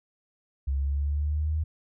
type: exponential sweep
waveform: sine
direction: up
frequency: 67.5 to 78.9 Hz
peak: -24 dBFS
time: 0.67-1.64 s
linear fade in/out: 10 ms
effects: none